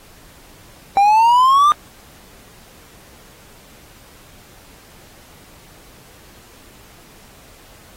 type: exponential sweep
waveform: triangle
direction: up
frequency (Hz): 783 to 1215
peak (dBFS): -7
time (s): 0.97-1.72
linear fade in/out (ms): 0
effects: pink hiss -46 dBFS RMS until 7.96 s + AAC 48 kbps